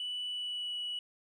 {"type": "tone with pitch glide", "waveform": "sine", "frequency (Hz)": [2966, 2940], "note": ["F#7", "F#7"], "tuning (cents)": [4, -12], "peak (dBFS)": -33, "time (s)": [0, 0.99], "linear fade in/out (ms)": 2, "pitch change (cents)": -16, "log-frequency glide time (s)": [0.27, 0.76], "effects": ["tanh soft clip ceiling -32 dBFS", "12-bit"]}